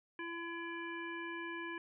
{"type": "harmonic tone with a mistuned harmonic", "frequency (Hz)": 337.6, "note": "E4", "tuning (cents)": 41, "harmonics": [1, 3, 5, 7, 9], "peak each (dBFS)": [-44, -47, -45, -49, -56], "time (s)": [0.19, 1.78], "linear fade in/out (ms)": 2, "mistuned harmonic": 9, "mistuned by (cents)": -34, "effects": []}